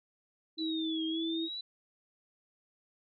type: tone with pitch glide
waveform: sine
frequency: 320 to 327.1 Hz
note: D#4 to E4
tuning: +49 to -13 cents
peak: -32 dBFS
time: 0.57-1.49 s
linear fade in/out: 50 ms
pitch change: +38 cents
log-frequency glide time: 1.1-1.19 s
type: linear two-way sweep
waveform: sine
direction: down then up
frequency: 3999 to 3207 to 3999 Hz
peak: -37 dBFS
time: 0.58-1.61 s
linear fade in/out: 5 ms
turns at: 1.05 s
effects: none